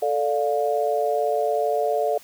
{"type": "chord", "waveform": "sine", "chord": "D minor", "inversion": "second", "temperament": "just", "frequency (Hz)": [440.5, 587.3, 704.8], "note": ["A4", "D5", "F5"], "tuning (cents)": [2, 0, 16], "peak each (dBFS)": -24, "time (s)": [0.02, 2.18], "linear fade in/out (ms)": 5, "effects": ["white hiss -49 dBFS RMS until 2.23 s"]}